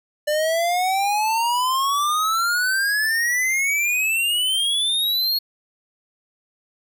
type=exponential sweep; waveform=square; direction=up; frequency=592 to 4341 Hz; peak=-19 dBFS; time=0.27-5.39 s; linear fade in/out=10 ms; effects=none